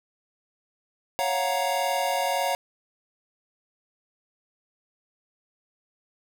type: chord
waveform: square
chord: Gb major seventh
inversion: second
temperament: equal with one note detuned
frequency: 554.4 / 698.5 / 740 / 937.7 Hz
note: Db5 / F5 / Gb5 / Bb5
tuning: 0 / 0 / 0 / +10 cents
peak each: -30 dBFS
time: 1.19-2.55 s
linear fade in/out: 0 ms
effects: none